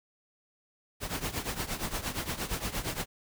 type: noise with tremolo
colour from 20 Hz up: pink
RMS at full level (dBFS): -31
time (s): 1-3.06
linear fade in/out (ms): 50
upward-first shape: triangle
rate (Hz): 8.6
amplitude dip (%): 85
effects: none